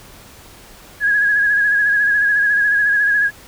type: tone with vibrato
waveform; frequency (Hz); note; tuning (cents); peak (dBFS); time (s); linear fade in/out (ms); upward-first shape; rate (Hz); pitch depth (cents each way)
sine; 1661.2; G#6; 0; -12; 1-3.31; 50; sine; 14; 43
effects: pink hiss -42 dBFS RMS until 3.47 s